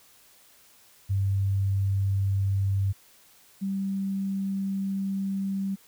sine tone pair in turn, 98 / 194.87 Hz, G2 / G3, 0 / -10 cents, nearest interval octave, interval 1190 cents, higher second, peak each -22 / -26 dBFS, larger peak first, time 1.09-2.93 / 3.61-5.76 s, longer second, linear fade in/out 20 ms, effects white hiss -57 dBFS RMS until 5.87 s

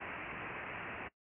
white low-pass noise, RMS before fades -44 dBFS, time 0-1.09 s, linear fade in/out 20 ms, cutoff 2700 Hz, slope 96 dB/octave, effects noise-tail reverb RT60 0.1 s tail -19 dB re dry + high-pass 60 Hz 12 dB/octave

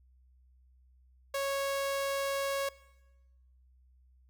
sawtooth tone, 552 Hz, C#5, 7 cents flat, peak -27 dBFS, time 1.34-2.69 s, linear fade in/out 5 ms, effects noise-tail reverb RT60 1.0 s tail -19 dB re dry + added 63 Hz sine -60 dBFS peak until 4.29 s

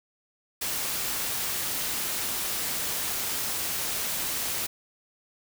white noise, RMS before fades -30 dBFS, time 0.61-4.67 s, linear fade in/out 10 ms, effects none

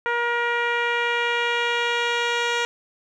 10% pulse tone with low-pass filter sweep, 474.8 Hz, A#4, 32 cents sharp, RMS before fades -23 dBFS, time 0.06-2.65 s, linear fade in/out 0 ms, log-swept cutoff 1700 to 4900 Hz, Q 1.3, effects none

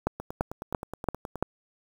two click trains, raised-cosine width 1 ms, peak -10 / -21 dBFS, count 5 / 12, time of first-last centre 0.07-1.426 / 0.2-1.357 s, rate 2.95 / 9.51 Hz, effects 7-bit

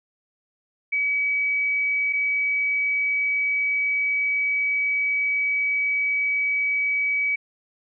sine tone pair in turn, 2277 / 2277 Hz, C#7 / C#7, +46 / +46 cents, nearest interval unison, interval 0 cents, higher neither, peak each -20 dBFS, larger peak neither, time 0.92-2.13 / 2.13-7.36 s, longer second, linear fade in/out 10 ms, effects none

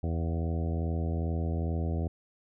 harmonic tone with a mistuned harmonic, 82.41 Hz, E2, in tune, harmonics 1 / 2 / 3 / 4 / 5 / 6 / 7 / 8 / 9, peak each -29 / -35 / -39 / -41 / -43 / -45 / -46 / -47 / -48 dBFS, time 0.03-2.08 s, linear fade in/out 5 ms, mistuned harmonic 8, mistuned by +33 cents, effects none

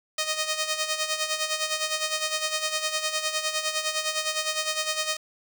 5% pulse tone with tremolo, 622 Hz, D#5, 1 cent flat, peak -12 dBFS, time 0.18-5.17 s, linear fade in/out 5 ms, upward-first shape sine, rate 9.8 Hz, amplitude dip 65%, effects 9-bit

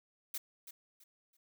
blue noise with echo, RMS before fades -39 dBFS, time 0.34-0.38 s, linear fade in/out 5 ms, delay 330 ms, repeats 3, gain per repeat -11 dB, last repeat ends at 1.37 s, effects none

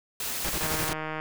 white noise, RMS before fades -32 dBFS, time 0.2-0.89 s, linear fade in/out 2 ms
pink noise bursts, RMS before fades -31 dBFS, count 6, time 0.44-0.933 s, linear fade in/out 5 ms, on 58 ms, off 29 ms
click train, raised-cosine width 0.5 ms, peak -18 dBFS, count 93, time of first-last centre 0.61-1.2 s, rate 156 Hz
effects none

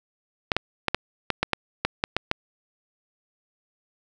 clicks, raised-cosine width 0.3 ms, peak -5 dBFS, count 11, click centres 0.518 / 0.566 / 0.883 / 0.946 / 1.303 / 1.43 / 1.533 / 1.85 / 2.039 / 2.166 / 2.314 s, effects none

